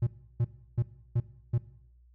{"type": "tone bursts", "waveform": "triangle", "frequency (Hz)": 118.4, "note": "A#2", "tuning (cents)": 27, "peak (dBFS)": -21, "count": 5, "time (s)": [0.02, 1.58], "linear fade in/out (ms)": 5, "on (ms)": 48, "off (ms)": 330, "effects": ["noise-tail reverb RT60 0.8 s tail -18 dB re dry", "added 60 Hz sine -56 dBFS peak until 2.14 s"]}